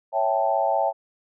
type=chord; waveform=sine; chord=A dominant seventh; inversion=first; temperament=equal; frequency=554.4 / 659.3 / 784 / 880 Hz; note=C#5 / E5 / G5 / A5; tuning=0 / 0 / 0 / 0 cents; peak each=-26 / -24 / -24 / -26 dBFS; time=0.12-0.93 s; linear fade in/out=50 ms; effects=none